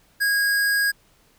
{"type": "tone", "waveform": "square", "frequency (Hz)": 1641, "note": "G#6", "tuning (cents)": -21, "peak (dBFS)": -19, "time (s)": [0.2, 0.92], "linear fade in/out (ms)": 20, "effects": ["pink hiss -59 dBFS RMS until 1.38 s"]}